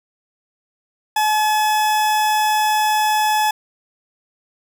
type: tone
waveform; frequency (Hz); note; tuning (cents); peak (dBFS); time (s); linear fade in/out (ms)
40% pulse; 855; A5; -50; -14; 1.16-3.51; 5
effects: none